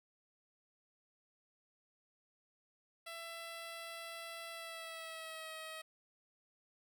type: tone with pitch glide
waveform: 10% pulse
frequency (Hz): 668 to 635.6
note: E5 to D#5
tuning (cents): +23 to +37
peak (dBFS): -37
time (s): 3.06-5.82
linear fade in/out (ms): 10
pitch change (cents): -86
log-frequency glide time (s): 4.51-5.53
effects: none